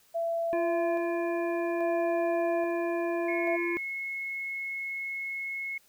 sine tone with tremolo, 670 Hz, E5, 28 cents sharp, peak -27 dBFS, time 0.14-3.57 s, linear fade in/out 20 ms, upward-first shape square, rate 0.6 Hz, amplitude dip 45%
harmonic tone, 343.7 Hz, F4, 28 cents flat, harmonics 1 / 3 / 5 / 7, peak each -29 / -40 / -41 / -43 dBFS, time 0.53-3.77 s, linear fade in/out 0 ms
sine tone, 2178 Hz, C#7, 31 cents flat, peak -32 dBFS, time 3.28-5.78 s, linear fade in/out 5 ms
effects white hiss -63 dBFS RMS until 5.88 s

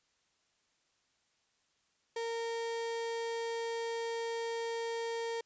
35% pulse tone, 460.9 Hz, A#4, 20 cents flat, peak -33 dBFS, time 2.16-5.41 s, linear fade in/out 5 ms, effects white hiss -75 dBFS RMS until 5.45 s + resampled to 16000 Hz

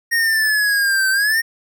square exponential two-way sweep, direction down then up, 1864.7 to 1537 to 1864.7 Hz, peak -15 dBFS, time 0.11-1.42 s, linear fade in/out 20 ms, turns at 1.1 s, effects none

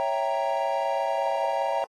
triangle chord, C# diminished seventh, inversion none, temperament equal, 554.4 / 659.3 / 784 / 932.3 Hz, C#5 / E5 / G5 / Bb5, 0 / 0 / 0 / 0 cents, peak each -27 dBFS, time 0-1.84 s, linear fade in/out 0 ms, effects tanh soft clip ceiling -13 dBFS + AAC 32 kbps

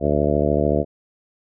harmonic tone, 73.6 Hz, D2, 4 cents sharp, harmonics 1 / 2 / 3 / 4 / 5 / 6 / 7 / 8 / 9, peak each -25 / -25 / -25 / -25 / -25 / -25 / -25 / -25 / -25 dBFS, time 0-0.85 s, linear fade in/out 50 ms, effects none

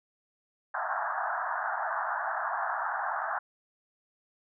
pink band-pass noise, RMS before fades -32 dBFS, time 0.74-3.39 s, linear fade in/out 5 ms, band 660 to 1700 Hz, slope 96 dB/octave, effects none

